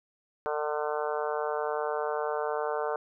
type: harmonic tone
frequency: 150.2 Hz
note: D3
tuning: 39 cents sharp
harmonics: 3 / 4 / 5 / 6 / 7 / 8 / 9 / 10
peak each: -32 / -34 / -36 / -38 / -39 / -40 / -41 / -42 dBFS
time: 0.46-2.96 s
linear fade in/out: 0 ms
effects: none